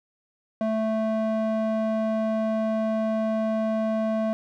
square tone with band-pass filter, 220 Hz, A3, in tune, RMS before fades -25 dBFS, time 0.61-4.33 s, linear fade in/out 0 ms, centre 490 Hz, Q 6.7, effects none

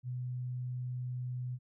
sine tone, 125.1 Hz, B2, 23 cents sharp, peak -35 dBFS, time 0.03-1.59 s, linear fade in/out 50 ms, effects none

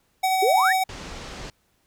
square tone with tremolo, 755 Hz, F#5, 35 cents sharp, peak -19 dBFS, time 0.23-0.84 s, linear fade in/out 10 ms, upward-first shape sine, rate 12 Hz, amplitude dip 25%
sine exponential sweep, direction up, 375.3 to 1975.5 Hz, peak -18 dBFS, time 0.42-0.73 s, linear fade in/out 10 ms
pink low-pass noise, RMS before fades -37 dBFS, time 0.89-1.5 s, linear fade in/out 2 ms, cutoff 6800 Hz, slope 24 dB/octave
effects pink hiss -67 dBFS RMS until 1.86 s

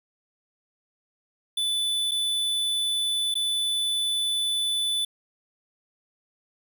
square tone with dropouts, 3490 Hz, A7, 15 cents flat, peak -24 dBFS, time 1.57-5.05 s, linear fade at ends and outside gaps 5 ms, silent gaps 2.112-2.116 / 3.342-3.353 s, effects none

